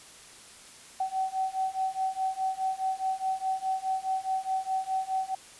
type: beating tone pair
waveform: sine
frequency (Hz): 758 / 762.8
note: F#5 / G5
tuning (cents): +42 / -47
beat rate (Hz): 4.8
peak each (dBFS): -31 / -30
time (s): 1-5.35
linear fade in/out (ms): 5
effects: white hiss -50 dBFS RMS until 5.59 s + resampled to 24000 Hz